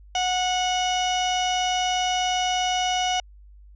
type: tone pair together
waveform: sawtooth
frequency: 733 / 1466 Hz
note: F#5 / F#6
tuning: -16 / -16 cents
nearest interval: octave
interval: 1200 cents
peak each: -18 / -21 dBFS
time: 0.15-3.2 s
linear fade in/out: 2 ms
effects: added 50 Hz sine -45 dBFS peak until 3.75 s + resampled to 16000 Hz